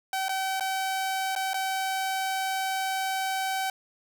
sawtooth tone with dropouts, 766 Hz, G5, 40 cents flat, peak -23 dBFS, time 0.13-3.7 s, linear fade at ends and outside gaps 2 ms, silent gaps 0.284-0.292 / 0.598-0.607 / 1.352-1.361 / 1.534-1.542 s, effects none

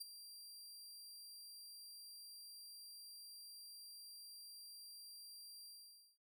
sawtooth tone with ADSR envelope, 4736 Hz, D8, 14 cents sharp, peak -40 dBFS, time 0-6.18 s, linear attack 14 ms, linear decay 16 ms, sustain -11 dB, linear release 520 ms, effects none

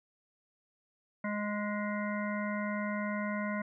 harmonic tone with a mistuned harmonic, 207.7 Hz, G#3, in tune, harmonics 1 / 3 / 5 / 7 / 9 / 10, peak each -34 / -39 / -41 / -42 / -44 / -44 dBFS, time 1.24-3.62 s, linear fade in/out 5 ms, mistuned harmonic 9, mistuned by +23 cents, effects none

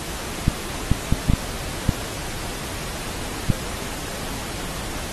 clicks, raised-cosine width 5 ms, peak -4 dBFS, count 7, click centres 0.481 / 0.916 / 1.125 / 1.299 / 1.336 / 1.892 / 3.502 s, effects pink hiss -31 dBFS RMS until 5.12 s + AAC 32 kbps

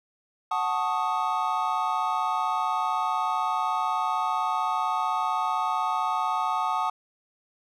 triangle chord, D# half-diminished seventh, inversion first, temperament equal, 740 / 880 / 1108.7 / 1244.5 Hz, F#5 / A5 / C#6 / D#6, 0 / 0 / 0 / 0 cents, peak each -28 / -27 / -29 / -27 dBFS, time 0.51-6.9 s, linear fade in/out 5 ms, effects none

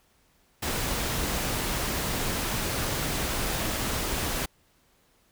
pink noise, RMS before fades -29 dBFS, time 0.62-4.46 s, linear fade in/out 10 ms, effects pink hiss -65 dBFS RMS until 5.31 s

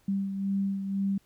sine beating tone pair, 196 / 198 Hz, G3 / G3, 0 / +18 cents, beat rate 2 Hz, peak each -27 / -36 dBFS, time 0.08-1.18 s, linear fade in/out 5 ms, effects pink hiss -66 dBFS RMS until 1.25 s

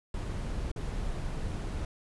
brown noise with dropouts, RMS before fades -34 dBFS, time 0.14-1.85 s, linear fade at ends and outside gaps 2 ms, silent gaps 0.716-0.761 s, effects resampled to 24000 Hz

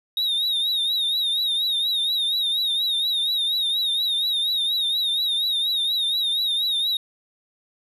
triangle tone with vibrato, 3751 Hz, A#7, 10 cents sharp, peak -19 dBFS, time 0.17-6.97 s, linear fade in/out 2 ms, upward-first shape triangle, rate 4.2 Hz, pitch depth 100 cents each way, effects none

